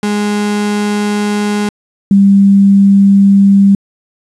35% pulse / sine tone pair in turn, 207.3 / 197.82 Hz, G#3 / G3, -3 / +16 cents, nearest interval minor second, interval 81 cents, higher first, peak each -10 / -3 dBFS, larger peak second, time 0.03-1.69 / 2.11-3.75 s, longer first, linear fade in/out 2 ms, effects resampled to 24000 Hz + 7-bit

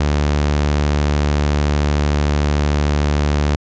sawtooth tone, 73.42 Hz, D2, in tune, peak -10 dBFS, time 0-3.56 s, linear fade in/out 5 ms, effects resampled to 16000 Hz

